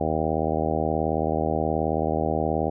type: harmonic tone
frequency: 78.7 Hz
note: D#2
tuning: 20 cents sharp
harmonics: 1 / 2 / 3 / 4 / 5 / 6 / 7 / 8 / 9 / 10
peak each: -31 / -31 / -31 / -31 / -31 / -31 / -31 / -31 / -31 / -31 dBFS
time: 0-2.7 s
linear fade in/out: 10 ms
effects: none